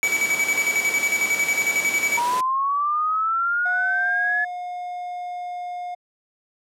pink noise, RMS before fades -30 dBFS, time 0.03-2.41 s, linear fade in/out 5 ms
square tone with tremolo, 2284 Hz, D7, 49 cents flat, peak -18 dBFS, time 0.03-2.19 s, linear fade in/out 0 ms, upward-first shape square, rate 11 Hz, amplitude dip 60%
sine linear sweep, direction up, 943 to 1717 Hz, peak -19 dBFS, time 2.17-4.45 s, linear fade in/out 10 ms
triangle tone with pitch glide, 719 to 713.6 Hz, F#5 to F5, -50 to +37 cents, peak -26 dBFS, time 3.65-5.95 s, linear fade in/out 10 ms, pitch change -13 cents, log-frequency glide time 3.77-5.6 s
effects high-pass 300 Hz 12 dB/octave + low-pass 12000 Hz 12 dB/octave

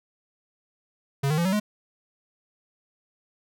square tone with pitch steps, 138.59 / 153.78 / 170.62 / 189.32 / 210.1 Hz, C#3 / D#3 / F3 / F#3 / G#3, 0 / -20 / -40 / +40 / +20 cents, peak -22 dBFS, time 1.23-1.6 s, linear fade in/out 10 ms, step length 74 ms, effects none

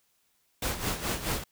pink noise with tremolo, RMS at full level -29 dBFS, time 0.62-1.44 s, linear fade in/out 5 ms, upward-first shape sine, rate 4.7 Hz, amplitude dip 70%, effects white hiss -71 dBFS RMS until 1.51 s

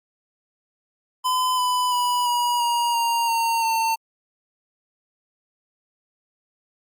square tone with pitch steps, 1015 / 998.1 / 981.6 / 965.3 / 949.2 / 933.5 / 917.9 / 902.7 Hz, B5 / B5 / B5 / B5 / A#5 / A#5 / A#5 / A5, +47 / +18 / -11 / -40 / +31 / +2 / -27 / +44 cents, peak -20 dBFS, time 1.24-3.96 s, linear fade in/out 20 ms, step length 340 ms, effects Opus 48 kbps

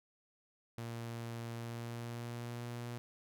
sawtooth tone with pitch glide, 116.54 to 119.75 Hz, A#2 to A#2, 0 to +47 cents, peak -37 dBFS, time 0.78-2.98 s, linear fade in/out 0 ms, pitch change +47 cents, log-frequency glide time 1.53-2.65 s, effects none

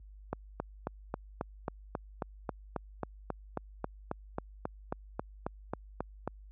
click train, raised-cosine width 1 ms, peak -19 dBFS, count 23, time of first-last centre 0.33-6.276 s, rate 3.7 Hz, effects added 50 Hz sine -44 dBFS peak until 6.51 s + high-pass 60 Hz 12 dB/octave

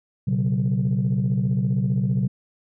sine tone cluster, 121.7 / 136.9 / 188.4 Hz, B2 / C#3 / F#3, -25 / -21 / +32 cents, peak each -22 dBFS, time 0.27-2.28 s, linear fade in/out 10 ms, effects tanh soft clip ceiling -14 dBFS

